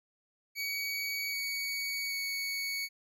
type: tone with pitch steps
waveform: 25% pulse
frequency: 2258 / 2244 / 2228 Hz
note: C#7 / C#7 / C#7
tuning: +31 / +21 / +8 cents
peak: -29 dBFS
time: 0.55-2.89 s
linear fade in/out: 50 ms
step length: 780 ms
effects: none